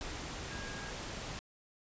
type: tone in noise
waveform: sine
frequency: 1632 Hz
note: G#6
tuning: 31 cents flat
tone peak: -47 dBFS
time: 0.51-0.9 s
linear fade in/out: 0 ms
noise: pink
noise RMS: -42 dBFS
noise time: 0.01-1.39 s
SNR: -8 dB
effects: resampled to 16000 Hz